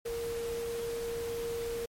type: tone in noise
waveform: sine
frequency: 466.2 Hz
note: A#4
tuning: in tune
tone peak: -33 dBFS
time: 0.05-1.86 s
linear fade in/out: 10 ms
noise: pink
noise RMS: -44 dBFS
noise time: 0.05-1.86 s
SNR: +8 dB
effects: MP3 64 kbps